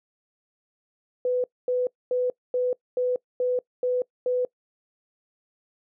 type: tone bursts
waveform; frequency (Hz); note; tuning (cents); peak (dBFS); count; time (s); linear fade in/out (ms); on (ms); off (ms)
sine; 498.9; B4; +17; -21; 8; 1.25-4.45; 2; 190; 240
effects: noise-tail reverb RT60 0.1 s tail -23 dB re dry